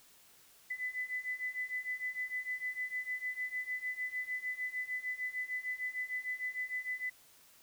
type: beating tone pair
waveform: sine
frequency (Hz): 2000 / 2006.6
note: B6 / B6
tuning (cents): +21 / +27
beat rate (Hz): 6.6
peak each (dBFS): -40 / -38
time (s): 0.7-7.1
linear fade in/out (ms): 10
effects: white hiss -62 dBFS RMS until 7.62 s